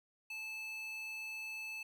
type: tone with high-pass filter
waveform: square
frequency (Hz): 873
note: A5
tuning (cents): -14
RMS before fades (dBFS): -44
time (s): 0.3-1.83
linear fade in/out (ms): 5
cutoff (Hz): 2400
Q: 5.6
effects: none